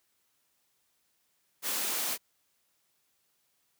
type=high-pass noise; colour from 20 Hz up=white; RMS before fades=-32 dBFS; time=1.62-2.18 s; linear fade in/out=50 ms; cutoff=190 Hz; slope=48 dB/octave; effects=white hiss -74 dBFS RMS until 3.79 s + high-pass 60 Hz 12 dB/octave